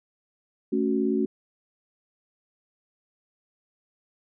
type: chord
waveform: sine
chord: F# minor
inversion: first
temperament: equal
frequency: 220 / 277.2 / 370 Hz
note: A3 / C#4 / F#4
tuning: 0 / 0 / 0 cents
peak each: -26 dBFS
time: 0.72-1.26 s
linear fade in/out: 10 ms
effects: none